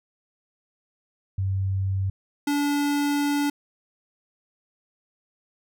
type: tone pair in turn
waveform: sine / square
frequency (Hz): 96.2 / 288.3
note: G2 / D4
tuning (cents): -32 / -32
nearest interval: octave + perfect fifth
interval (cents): 1900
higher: second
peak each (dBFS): -22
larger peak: neither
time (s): 1.38-2.1 / 2.47-3.5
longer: second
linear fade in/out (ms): 5
effects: none